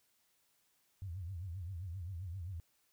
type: tone with vibrato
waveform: sine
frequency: 90 Hz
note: F#2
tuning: 47 cents flat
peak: -40 dBFS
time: 1.02-2.6 s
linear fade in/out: 0 ms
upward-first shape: triangle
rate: 7.6 Hz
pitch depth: 210 cents each way
effects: white hiss -75 dBFS RMS until 2.92 s